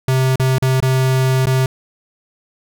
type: tone with dropouts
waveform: square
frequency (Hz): 130.81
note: C3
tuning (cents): 0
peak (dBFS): -13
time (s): 0.08-1.66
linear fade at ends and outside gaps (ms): 2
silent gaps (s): 0.358-0.397 / 0.584-0.623 / 0.803-0.825 / 1.457-1.469
effects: none